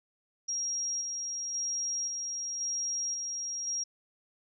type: tone with tremolo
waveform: sine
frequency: 5630 Hz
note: F8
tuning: 13 cents sharp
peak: -30 dBFS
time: 0.48-3.84 s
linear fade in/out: 10 ms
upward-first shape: square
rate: 0.94 Hz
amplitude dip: 30%
effects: none